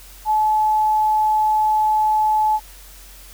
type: tone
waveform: sine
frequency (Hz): 860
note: A5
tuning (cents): -40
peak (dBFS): -14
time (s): 0.25-2.6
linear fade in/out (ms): 50
effects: added 45 Hz sine -42 dBFS peak until 3.33 s + white hiss -44 dBFS RMS until 3.33 s